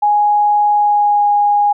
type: tone with pitch glide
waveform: sine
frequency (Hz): 830.6 to 823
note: G#5 to G#5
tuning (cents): 0 to -16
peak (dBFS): -9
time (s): 0.02-1.73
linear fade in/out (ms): 10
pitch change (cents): -16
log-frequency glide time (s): 0.72-1.28
effects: none